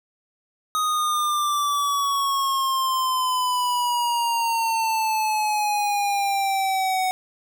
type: exponential sweep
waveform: square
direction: down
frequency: 1253 to 743 Hz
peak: -21 dBFS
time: 0.75-7.11 s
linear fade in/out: 0 ms
effects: none